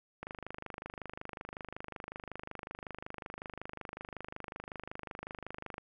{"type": "click train", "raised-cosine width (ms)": 0.5, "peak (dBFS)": -26, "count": 142, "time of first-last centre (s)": [0.23, 5.781], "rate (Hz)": 25.4, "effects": []}